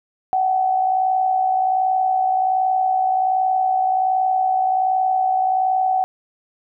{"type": "tone with amplitude modulation", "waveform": "sine", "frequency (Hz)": 753, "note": "F#5", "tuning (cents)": 30, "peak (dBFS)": -13, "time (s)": [0.33, 6.04], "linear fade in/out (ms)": 0, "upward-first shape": "sine", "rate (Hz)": 61.3, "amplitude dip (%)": 50, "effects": []}